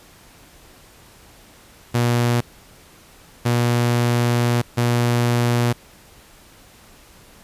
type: tone bursts at uneven times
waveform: sawtooth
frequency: 120 Hz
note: B2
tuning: 49 cents flat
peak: -12 dBFS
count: 3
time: 1.94-2.41 / 3.45-4.62 / 4.77-5.73 s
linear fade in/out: 10 ms
effects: pink hiss -48 dBFS RMS until 7.43 s + resampled to 32000 Hz